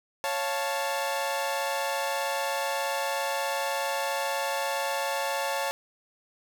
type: chord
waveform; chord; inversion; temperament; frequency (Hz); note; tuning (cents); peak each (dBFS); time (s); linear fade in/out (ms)
sawtooth; Db augmented; none; equal; 554.4 / 698.5 / 880; Db5 / F5 / A5; 0 / 0 / 0; -27 / -31 / -27; 0.24-5.71; 0
effects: none